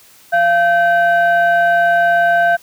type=tone pair together; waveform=sine; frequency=689.7 / 1547 Hz; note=F5 / G6; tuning=-22 / -23 cents; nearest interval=octave + major second; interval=1399 cents; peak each=-10 / -13 dBFS; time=0.32-2.57 s; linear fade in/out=20 ms; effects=tanh soft clip ceiling -5 dBFS + white hiss -46 dBFS RMS until 2.62 s